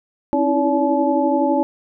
sine tone cluster, 270.1 / 319.7 / 331.5 / 571 / 860 Hz, C#4 / D#4 / E4 / D5 / A5, -45 / +47 / +10 / -49 / -40 cents, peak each -20 / -21 / -27 / -20 / -21 dBFS, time 0.33-1.63 s, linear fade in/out 0 ms, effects none

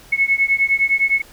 sine beating tone pair, 2190 / 2199.8 Hz, C#7 / C#7, -22 / -14 cents, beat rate 9.8 Hz, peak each -17 dBFS, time 0.12-1.22 s, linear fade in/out 10 ms, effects pink hiss -45 dBFS RMS until 1.32 s

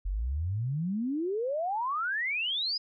sine exponential sweep, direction up, 42.94 to 5090 Hz, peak -28 dBFS, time 0.05-2.78 s, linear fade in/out 10 ms, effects none

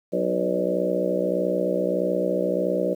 harmonic tone with a mistuned harmonic, 61.6 Hz, B1, 4 cents flat, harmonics 3 / 4 / 5 / 6 / 7 / 8 / 9 / 10, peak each -29 / -38 / -30 / -29 / -35 / -26 / -27 / -30 dBFS, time 0.12-2.95 s, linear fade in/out 20 ms, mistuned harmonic 9, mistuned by +23 cents, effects 9-bit

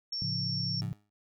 sine tone, 5460 Hz, F8, 40 cents flat, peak -32 dBFS, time 0.12-0.81 s, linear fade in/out 5 ms
sine chord, A augmented, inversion none, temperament equal, 110 / 138.59 / 174.61 Hz, A2 / C#3 / E#3, 0 / 0 / 0 cents, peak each -37 dBFS, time 0.22-0.93 s, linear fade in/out 0 ms
20% pulse tone with exponential decay, 103.3 Hz, G#2, 9 cents flat, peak -34 dBFS, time 0.82-1.1 s, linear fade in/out 0 ms, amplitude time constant 59 ms
effects none

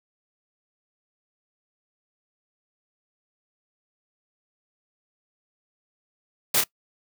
white noise with echo, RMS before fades -21 dBFS, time 6.54-6.61 s, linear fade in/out 5 ms, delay 30 ms, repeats 1, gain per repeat -5 dB, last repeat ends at 6.64 s, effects noise-tail reverb RT60 0.1 s tail -21 dB re dry

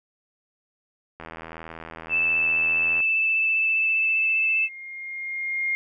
click train, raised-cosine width 0.5 ms, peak -22 dBFS, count 148, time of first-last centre 1.2-3.004 s, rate 81.5 Hz
sine tone with vibrato, 2637 Hz, E7, in tune, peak -19 dBFS, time 2.09-4.69 s, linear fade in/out 50 ms, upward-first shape triangle, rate 15 Hz, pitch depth 12 cents each way
sine tone with exponential growth, 2128 Hz, C7, 29 cents sharp, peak -21 dBFS, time 3.22-5.75 s, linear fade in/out 0 ms, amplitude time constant 550 ms
effects none

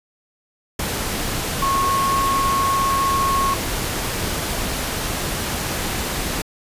sine tone in noise, 1093 Hz, C#6, 25 cents flat, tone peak -17 dBFS, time 1.62-3.54 s, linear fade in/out 5 ms, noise pink, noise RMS -24 dBFS, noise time 0.79-6.42 s, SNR +4 dB, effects resampled to 32000 Hz

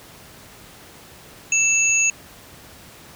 sine tone pair together, 2647 / 6670 Hz, E7 / G#8, +7 / +7 cents, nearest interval octave + major third, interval 1600 cents, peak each -18 / -18 dBFS, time 1.52-2.1 s, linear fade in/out 2 ms, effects pink hiss -44 dBFS RMS until 3.15 s + high-pass 60 Hz 12 dB/octave

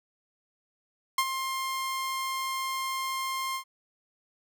sawtooth tone with ADSR envelope, 1059 Hz, C6, 21 cents sharp, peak -17 dBFS, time 1.18-3.64 s, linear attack 4 ms, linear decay 56 ms, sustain -9 dB, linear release 88 ms, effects none

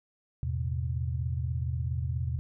sine chord, E suspended fourth, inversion none, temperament equal with one note detuned, 82.41 / 110 / 126.72 Hz, E2 / A2 / B2, 0 / 0 / +45 cents, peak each -31 / -37 / -32 dBFS, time 0.43-2.39 s, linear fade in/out 0 ms, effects none

